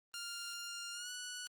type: tone with pitch glide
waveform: 10% pulse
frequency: 1400 to 1474.7 Hz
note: F6 to F#6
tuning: +4 to -6 cents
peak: -34 dBFS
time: 0.14-1.47 s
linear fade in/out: 0 ms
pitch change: +90 cents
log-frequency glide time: 0.93-1.1 s
effects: Opus 24 kbps